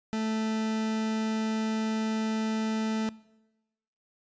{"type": "tone", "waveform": "40% pulse", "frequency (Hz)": 219.7, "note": "A3", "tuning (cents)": -2, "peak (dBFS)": -27, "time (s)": [0.13, 3.09], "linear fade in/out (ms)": 0, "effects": ["noise-tail reverb RT60 1.0 s tail -22 dB re dry", "resampled to 16000 Hz"]}